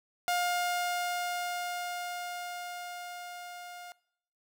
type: tone with level ramp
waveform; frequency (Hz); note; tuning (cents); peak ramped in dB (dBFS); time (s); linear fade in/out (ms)
sawtooth; 709; F5; +26; -23 to -40; 0.28-3.92; 0
effects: noise-tail reverb RT60 0.7 s tail -23 dB re dry